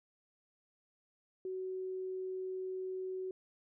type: tone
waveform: sine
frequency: 374.1 Hz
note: F#4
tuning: 19 cents sharp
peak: -37 dBFS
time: 1.45-3.31 s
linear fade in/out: 2 ms
effects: none